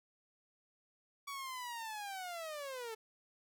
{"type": "linear sweep", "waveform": "sawtooth", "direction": "down", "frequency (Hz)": [1138, 433.1], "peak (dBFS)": -38, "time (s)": [1.27, 2.95], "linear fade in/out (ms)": 10, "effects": []}